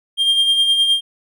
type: tone with tremolo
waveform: triangle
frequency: 3202 Hz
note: G7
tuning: 36 cents sharp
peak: -9 dBFS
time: 0.17-1.01 s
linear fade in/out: 50 ms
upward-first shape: sine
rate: 9.7 Hz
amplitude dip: 45%
effects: none